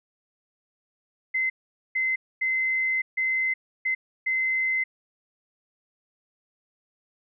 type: tone bursts at uneven times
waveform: sine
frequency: 2059 Hz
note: C7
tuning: 28 cents flat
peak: -22 dBFS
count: 6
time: 1.34-1.5 / 1.95-2.16 / 2.41-3.02 / 3.17-3.54 / 3.85-3.95 / 4.26-4.84 s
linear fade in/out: 10 ms
effects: none